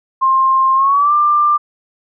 sine tone with pitch glide, 1059 to 1188.7 Hz, C6 to D6, +21 to +21 cents, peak -9 dBFS, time 0.21-1.58 s, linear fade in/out 20 ms, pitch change +200 cents, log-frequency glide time 0.75-1.13 s, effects none

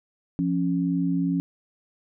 sine tone pair together, 173.9 / 276 Hz, F3 / C#4, -7 / -7 cents, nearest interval minor sixth, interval 800 cents, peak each -24 dBFS, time 0.39-1.4 s, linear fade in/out 0 ms, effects none

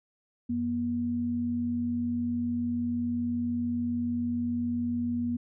sine tone pair together, 93.25 / 240.2 Hz, F#2 / B3, +14 / -48 cents, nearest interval octave + major third, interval 1638 cents, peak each -38 / -27 dBFS, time 0.49-5.37 s, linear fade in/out 10 ms, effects none

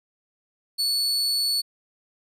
40% pulse tone, 4435 Hz, C#8, in tune, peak -20 dBFS, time 0.78-1.62 s, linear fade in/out 20 ms, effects resampled to 32000 Hz

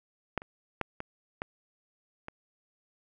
clicks, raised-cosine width 0.5 ms, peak -14 / -29 / -14 / -21 / -18 / -24 dBFS, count 6, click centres 0.377 / 0.419 / 0.813 / 1.004 / 1.419 / 2.284 s, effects none

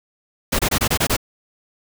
pink noise bursts, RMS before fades -18 dBFS, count 7, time 0.52-1.167 s, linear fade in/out 10 ms, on 71 ms, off 25 ms, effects none

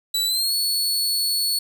sawtooth tone with pitch glide, 3951 to 4409 Hz, B7 to C#8, 0 to -10 cents, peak -17 dBFS, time 0.14-1.59 s, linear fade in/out 5 ms, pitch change +190 cents, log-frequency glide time 0.26-0.54 s, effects 9-bit

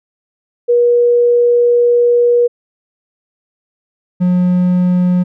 sine / triangle tone pair in turn, 480.3 / 179.91 Hz, B4 / F#3, -48 / -48 cents, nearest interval octave + perfect fourth, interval 1700 cents, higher first, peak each -7 dBFS, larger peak neither, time 0.68-2.48 / 4.2-5.24 s, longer first, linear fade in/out 20 ms, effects none

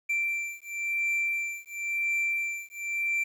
triangle beating tone pair, 2349 / 2349.96 Hz, D7 / D7, 0 / 0 cents, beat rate 0.96 Hz, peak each -29 dBFS, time 0.09-3.24 s, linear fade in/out 10 ms, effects 10-bit

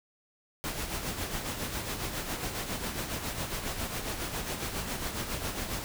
pink noise with tremolo, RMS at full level -33 dBFS, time 0.64-5.84 s, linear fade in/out 0 ms, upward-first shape sine, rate 7.3 Hz, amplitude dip 50%, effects none

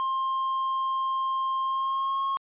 triangle tone with pitch glide, 1060 to 1085.4 Hz, C6 to C#6, +22 to -37 cents, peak -23 dBFS, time 0-2.37 s, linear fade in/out 0 ms, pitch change +41 cents, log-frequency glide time 1.62-2.24 s, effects resampled to 8000 Hz

